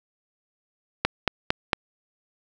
click train, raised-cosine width 0.3 ms, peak -3 dBFS, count 4, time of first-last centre 1.05-1.732 s, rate 4.4 Hz, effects none

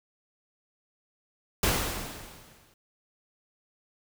pink noise with exponential decay, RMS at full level -23 dBFS, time 1.63-2.74 s, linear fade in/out 2 ms, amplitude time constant 240 ms, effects none

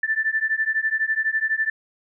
sine beating tone pair, 1760 / 1772 Hz, A6 / A6, 0 / +12 cents, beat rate 12 Hz, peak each -23 dBFS, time 0.03-1.7 s, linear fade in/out 5 ms, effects none

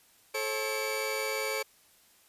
sawtooth tone cluster, 434.2 / 540 / 2294 Hz, A4 / C#5 / D7, -23 / -45 / -41 cents, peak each -31 dBFS, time 0.34-1.63 s, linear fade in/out 10 ms, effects white hiss -62 dBFS RMS until 2.28 s + resampled to 32000 Hz

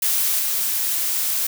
blue noise with level steps, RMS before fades -20 / -22 dBFS, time 0.02-1.47 s, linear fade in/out 5 ms, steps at 0.39 s, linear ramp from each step 2 ms, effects none

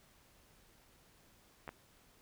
clicks, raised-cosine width 0.5 ms, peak -29 dBFS, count 2, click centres 1.678 / 1.691 s, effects pink hiss -66 dBFS RMS until 2.21 s

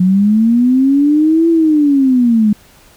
sine linear two-way sweep, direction up then down, 179.1 to 335.8 to 205.7 Hz, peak -7 dBFS, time 0-2.53 s, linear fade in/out 5 ms, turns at 1.49 s, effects pink hiss -45 dBFS RMS until 2.96 s

